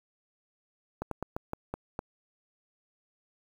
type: slowing click train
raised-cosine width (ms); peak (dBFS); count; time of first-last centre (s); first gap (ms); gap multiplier
1; -19; 7; 1.02-1.991; 93; 1.22
effects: 8-bit